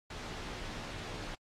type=noise with comb filter; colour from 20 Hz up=pink; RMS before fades=-42 dBFS; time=0.1-1.35 s; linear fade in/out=5 ms; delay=15 ms; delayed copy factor=-0.55; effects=low-pass 5000 Hz 12 dB/octave + AAC 48 kbps